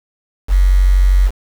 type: tone with quantisation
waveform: sine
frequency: 46.45 Hz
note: F#1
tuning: 7 cents sharp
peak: -7 dBFS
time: 0.48-1.31 s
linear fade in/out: 50 ms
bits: 5
effects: none